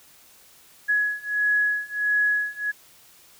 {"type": "beating tone pair", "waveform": "sine", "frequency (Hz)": [1680, 1681.5], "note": ["G#6", "G#6"], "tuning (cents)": [19, 21], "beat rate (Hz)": 1.5, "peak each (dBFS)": [-24, -23], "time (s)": [0.88, 2.72], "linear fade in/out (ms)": 20, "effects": ["white hiss -53 dBFS RMS until 3.39 s"]}